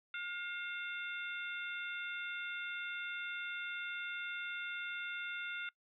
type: harmonic tone with a mistuned harmonic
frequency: 712 Hz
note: F5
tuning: 33 cents sharp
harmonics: 2 / 3 / 4 / 5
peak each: -41 / -45 / -47 / -49 dBFS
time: 0.14-5.69 s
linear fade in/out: 2 ms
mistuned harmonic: 4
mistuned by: -79 cents
effects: noise-tail reverb RT60 0.1 s tail -23 dB re dry